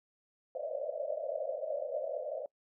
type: band-pass noise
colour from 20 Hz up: white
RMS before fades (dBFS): -37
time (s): 0.55-2.46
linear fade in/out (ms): 2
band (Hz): 520 to 640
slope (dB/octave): 96
effects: noise-tail reverb RT60 0.1 s tail -23 dB re dry